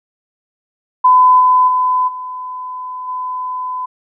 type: tone with level steps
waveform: sine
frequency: 1009 Hz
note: B5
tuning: 37 cents sharp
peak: -5 / -7 / -11 / -23 / -19 dBFS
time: 1.04-3.86 s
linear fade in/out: 10 ms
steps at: 1.39 / 1.67 / 2.07 / 3.07 s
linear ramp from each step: 20 ms
effects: none